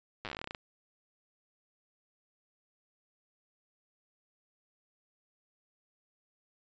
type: slowing click train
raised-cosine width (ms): 0.3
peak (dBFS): -23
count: 16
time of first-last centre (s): 0.25-0.548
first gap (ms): 8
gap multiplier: 1.12
effects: resampled to 16000 Hz